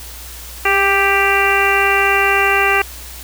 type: harmonic tone with a mistuned harmonic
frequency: 393.5 Hz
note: G4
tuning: 7 cents sharp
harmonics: 1 / 2 / 3 / 4 / 5 / 6 / 7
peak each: -19 / -19 / -19 / -19 / -19 / -19 / -19 dBFS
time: 0.65-2.82 s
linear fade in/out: 5 ms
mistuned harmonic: 1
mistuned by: +21 cents
effects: added 60 Hz sine -34 dBFS peak until 3.23 s + white hiss -34 dBFS RMS until 3.23 s

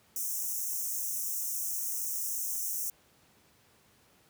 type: high-pass noise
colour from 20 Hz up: white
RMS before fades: -34 dBFS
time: 0.16-2.9 s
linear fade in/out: 2 ms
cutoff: 5600 Hz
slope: 96 dB/octave
effects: pink hiss -64 dBFS RMS until 4.29 s + high-pass 80 Hz 12 dB/octave

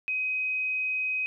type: tone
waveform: sine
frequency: 2520 Hz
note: D#7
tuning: 21 cents sharp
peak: -26 dBFS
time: 0.08-1.26 s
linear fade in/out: 0 ms
effects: none

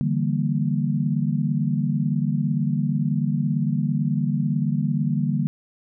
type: chord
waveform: sine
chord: E half-diminished seventh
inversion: third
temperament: equal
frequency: 146.83 / 164.81 / 196 / 233.1 Hz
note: D3 / E3 / G3 / Bb3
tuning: 0 / 0 / 0 / 0 cents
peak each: -23 / -27 / -26 / -26 dBFS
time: 0.01-5.47 s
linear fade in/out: 0 ms
effects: none

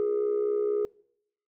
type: tone with amplitude modulation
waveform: sine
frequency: 415.4 Hz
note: G#4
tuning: in tune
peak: -19 dBFS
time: 0-0.85 s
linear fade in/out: 0 ms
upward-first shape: sine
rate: 64.2 Hz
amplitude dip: 70%
effects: noise-tail reverb RT60 0.7 s tail -25 dB re dry + tanh soft clip ceiling -20 dBFS

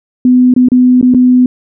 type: tone with dropouts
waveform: sine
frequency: 250.9 Hz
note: B3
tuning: 28 cents sharp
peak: -3 dBFS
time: 0.25-1.46 s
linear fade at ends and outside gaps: 2 ms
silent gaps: 0.539-0.563 / 0.686-0.718 / 1.013-1.027 / 1.139-1.146 s
effects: none

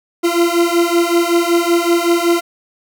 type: beating tone pair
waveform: 40% pulse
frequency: 340 / 345.3 Hz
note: F4 / F4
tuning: -46 / -20 cents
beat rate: 5.3 Hz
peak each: -14 dBFS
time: 0.23-2.41 s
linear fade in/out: 20 ms
effects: none

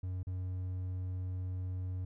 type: tone with dropouts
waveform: triangle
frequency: 92 Hz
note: F#2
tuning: 9 cents flat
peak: -33 dBFS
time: 0.03-2.05 s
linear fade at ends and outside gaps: 5 ms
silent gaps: 0.231-0.269 s
effects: none

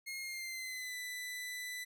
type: tone with pitch glide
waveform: sawtooth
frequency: 2147 to 1991.7 Hz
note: C7 to B6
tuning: +44 to +14 cents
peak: -37 dBFS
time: 0.06-1.85 s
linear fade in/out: 20 ms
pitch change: -130 cents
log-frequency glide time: 0.2-0.96 s
effects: none

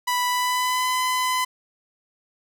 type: tone with pitch glide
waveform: sawtooth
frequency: 987.8 to 1012.1 Hz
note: B5 to B5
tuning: 0 to +42 cents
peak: -17 dBFS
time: 0.07-1.45 s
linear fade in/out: 10 ms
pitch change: +42 cents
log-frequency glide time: 0.28-0.89 s
effects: none

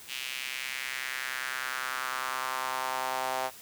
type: tone with high-pass filter sweep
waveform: sawtooth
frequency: 130 Hz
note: C3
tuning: 11 cents flat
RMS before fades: -34 dBFS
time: 0.07-3.51 s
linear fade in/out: 50 ms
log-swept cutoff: 2800 to 720 Hz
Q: 2.6
effects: white hiss -49 dBFS RMS until 3.61 s

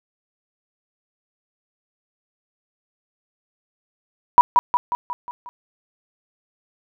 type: tone with echo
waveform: sine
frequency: 974 Hz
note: B5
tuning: 24 cents flat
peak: -4 dBFS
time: 4.38-4.41 s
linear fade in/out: 0 ms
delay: 180 ms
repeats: 6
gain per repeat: -5 dB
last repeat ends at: 5.49 s
effects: none

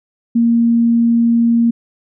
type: tone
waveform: sine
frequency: 233.1 Hz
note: A#3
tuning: in tune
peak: -9 dBFS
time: 0.35-1.71 s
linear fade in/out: 10 ms
effects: none

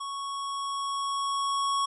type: tone with level ramp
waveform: square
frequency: 1108.7 Hz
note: C#6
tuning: in tune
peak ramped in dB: -34 to -25 dBFS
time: 0-1.86 s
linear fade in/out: 10 ms
effects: resampled to 24000 Hz

